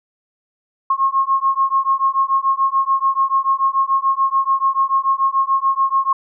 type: beating tone pair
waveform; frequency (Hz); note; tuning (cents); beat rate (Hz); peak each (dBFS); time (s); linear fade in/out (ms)
sine; 1077 / 1083.9; C6 / C#6; +50 / -39; 6.9; -17; 0.9-6.13; 5
effects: none